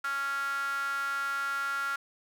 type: tone with high-pass filter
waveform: sawtooth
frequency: 277.2 Hz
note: C#4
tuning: in tune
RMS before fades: -32 dBFS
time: 0.04-1.96 s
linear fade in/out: 5 ms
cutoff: 1400 Hz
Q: 9.6
effects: none